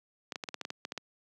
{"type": "clicks", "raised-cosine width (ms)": 0.2, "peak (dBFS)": -19, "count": 11, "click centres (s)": [0.322, 0.358, 0.438, 0.488, 0.543, 0.613, 0.651, 0.704, 0.851, 0.921, 0.977], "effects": ["high-pass 200 Hz 12 dB/octave"]}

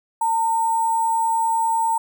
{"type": "tone with sample-and-hold", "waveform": "sine", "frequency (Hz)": 905, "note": "A5", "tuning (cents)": 48, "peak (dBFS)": -17, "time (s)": [0.21, 1.98], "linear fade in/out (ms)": 5, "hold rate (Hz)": 8820, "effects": []}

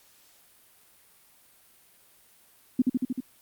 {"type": "tone with echo", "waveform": "sine", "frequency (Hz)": 253.3, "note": "B3", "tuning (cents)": 44, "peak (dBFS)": -17, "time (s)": [2.79, 2.82], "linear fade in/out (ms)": 5, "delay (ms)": 77, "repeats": 5, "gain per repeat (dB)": -2, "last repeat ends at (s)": 3.205, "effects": ["white hiss -59 dBFS RMS until 3.41 s", "Opus 48 kbps"]}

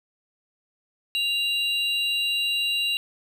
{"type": "tone pair together", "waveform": "triangle", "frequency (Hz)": [2794, 3924], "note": ["F7", "B7"], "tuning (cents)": [0, -12], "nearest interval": "tritone", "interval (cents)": 588, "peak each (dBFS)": [-22, -26], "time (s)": [1.15, 2.97], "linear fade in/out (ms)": 0, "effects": []}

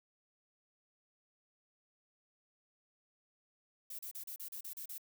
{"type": "noise bursts", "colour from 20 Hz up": "violet", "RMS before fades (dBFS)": -45, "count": 9, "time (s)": [3.9, 4.981], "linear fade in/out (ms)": 5, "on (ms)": 89, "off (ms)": 35, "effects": []}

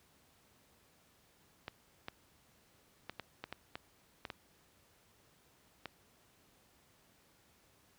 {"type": "clicks", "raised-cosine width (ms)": 0.3, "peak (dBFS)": -25, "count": 10, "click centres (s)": [1.681, 2.084, 3.096, 3.197, 3.44, 3.526, 3.755, 4.252, 4.302, 5.857], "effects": ["pink hiss -68 dBFS RMS until 7.98 s", "high-pass 60 Hz 12 dB/octave"]}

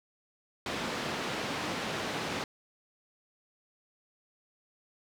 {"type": "band-pass noise", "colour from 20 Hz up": "pink", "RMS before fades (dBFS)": -35, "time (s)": [0.66, 2.44], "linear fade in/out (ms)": 2, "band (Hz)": [180, 4400], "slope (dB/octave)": 12, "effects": []}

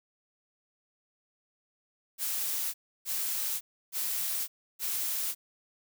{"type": "noise bursts", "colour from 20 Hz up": "blue", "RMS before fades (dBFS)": -32, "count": 4, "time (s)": [2.18, 5.35], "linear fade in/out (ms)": 50, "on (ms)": 560, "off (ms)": 310, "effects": []}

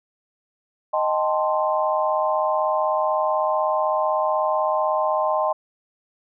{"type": "chord", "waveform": "sine", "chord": "A half-diminished seventh", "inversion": "second", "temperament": "equal", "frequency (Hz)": [622.3, 784, 880, 1046.5], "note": ["Eb5", "G5", "A5", "C6"], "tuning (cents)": [0, 0, 0, 0], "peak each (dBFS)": [-22, -26, -26, -24], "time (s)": [0.93, 5.53], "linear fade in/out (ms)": 10, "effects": []}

